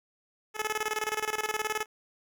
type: tone with tremolo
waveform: 10% pulse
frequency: 430 Hz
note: A4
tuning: 40 cents flat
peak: -19 dBFS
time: 0.54-1.86 s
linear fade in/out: 50 ms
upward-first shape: square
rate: 19 Hz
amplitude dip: 80%
effects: none